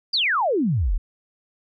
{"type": "exponential sweep", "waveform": "sine", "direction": "down", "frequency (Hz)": [4978, 31.99], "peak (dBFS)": -18, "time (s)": [0.13, 0.98], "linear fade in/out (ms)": 10, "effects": []}